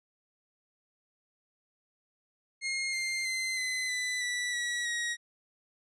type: tone with pitch steps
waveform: sawtooth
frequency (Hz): 2140 / 2103 / 2067 / 2032 / 1996.7 / 1962.4 / 1928.7 / 1895.5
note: C7 / C7 / C7 / B6 / B6 / B6 / B6 / A#6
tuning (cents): +38 / +8 / -22 / +49 / +18 / -12 / -42 / +28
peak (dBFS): -27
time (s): 2.61-5.17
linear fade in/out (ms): 50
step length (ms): 320
effects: resampled to 22050 Hz